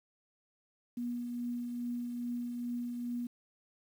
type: tone with tremolo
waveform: sine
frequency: 241.2 Hz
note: B3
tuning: 41 cents flat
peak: -33 dBFS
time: 0.97-3.27 s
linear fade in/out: 5 ms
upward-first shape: triangle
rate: 2.4 Hz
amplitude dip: 35%
effects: 10-bit